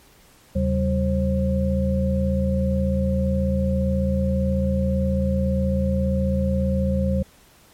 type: tone cluster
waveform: sine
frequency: 77.9 / 134.4 / 192.6 / 533 Hz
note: D#2 / C3 / G3 / C5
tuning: +3 / +47 / -30 / +32 cents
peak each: -22 / -29 / -22 / -26 dBFS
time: 0.55-7.23 s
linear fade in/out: 10 ms
effects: pink hiss -53 dBFS RMS until 7.73 s + MP3 64 kbps